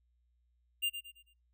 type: tone with echo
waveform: square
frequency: 2800 Hz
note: F7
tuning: 4 cents sharp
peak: -30 dBFS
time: 0.82-0.9 s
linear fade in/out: 20 ms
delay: 110 ms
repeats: 4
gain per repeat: -9 dB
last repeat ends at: 1.34 s
effects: noise-tail reverb RT60 0.2 s tail -24 dB re dry + added 60 Hz sine -70 dBFS peak until 1.53 s